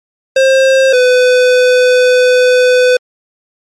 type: tone pair in turn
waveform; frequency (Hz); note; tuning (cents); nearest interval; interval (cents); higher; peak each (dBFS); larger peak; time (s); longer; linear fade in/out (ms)
square; 531 / 501.2; C5 / B4; +25 / +25; minor second; 100; first; -6; neither; 0.36-0.93 / 0.93-2.97; second; 5
effects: low-pass 6000 Hz 12 dB/octave + MP3 64 kbps